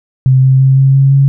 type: tone with pitch steps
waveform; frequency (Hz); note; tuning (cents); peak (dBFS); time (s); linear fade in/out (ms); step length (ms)
sine; 130.81 / 132.18 / 133.56 / 134.95 / 136.36 / 137.79; C3 / C3 / C3 / C#3 / C#3 / C#3; 0 / +18 / +36 / -46 / -28 / -10; -4; 0.26-1.28; 0; 170
effects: none